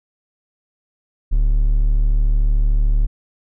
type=tone; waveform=triangle; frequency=36.71 Hz; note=D1; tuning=in tune; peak=-10 dBFS; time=1.31-3.07 s; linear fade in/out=20 ms; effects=none